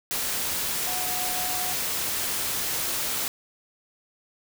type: tone in noise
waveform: sine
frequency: 731 Hz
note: F#5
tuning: 21 cents flat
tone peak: -34 dBFS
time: 0.87-1.73 s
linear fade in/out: 0 ms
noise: white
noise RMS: -28 dBFS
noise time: 0.11-3.28 s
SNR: -9 dB
effects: none